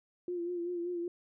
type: tone with vibrato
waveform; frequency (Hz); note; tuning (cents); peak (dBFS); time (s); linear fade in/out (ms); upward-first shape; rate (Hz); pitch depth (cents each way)
sine; 349.2; F4; 0; -33; 0.28-1.08; 2; sine; 5.2; 42
effects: none